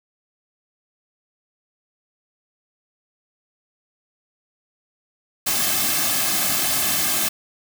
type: noise with comb filter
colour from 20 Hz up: white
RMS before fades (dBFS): -21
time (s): 5.46-7.29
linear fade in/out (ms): 10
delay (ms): 2.1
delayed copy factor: -0.7
effects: none